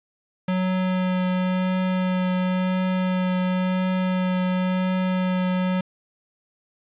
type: tone with vibrato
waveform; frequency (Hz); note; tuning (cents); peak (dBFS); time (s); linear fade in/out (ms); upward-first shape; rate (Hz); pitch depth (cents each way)
square; 184.3; F#3; -7; -21; 0.48-5.81; 5; triangle; 0.95; 11
effects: resampled to 8000 Hz + 8-bit